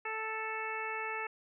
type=harmonic tone; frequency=440 Hz; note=A4; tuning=in tune; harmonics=1 / 2 / 3 / 4 / 5 / 6; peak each=-43 / -41 / -42 / -42 / -42 / -43 dBFS; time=0.05-1.27 s; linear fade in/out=5 ms; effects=none